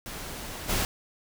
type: noise with level steps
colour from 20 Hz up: pink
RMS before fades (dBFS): -38 / -27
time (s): 0.06-0.85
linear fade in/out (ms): 0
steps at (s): 0.68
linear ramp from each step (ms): 20
effects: none

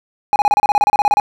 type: tone bursts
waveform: triangle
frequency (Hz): 827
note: G#5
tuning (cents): -8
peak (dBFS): -7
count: 15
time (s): 0.33-1.199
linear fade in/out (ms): 0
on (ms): 29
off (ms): 31
effects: none

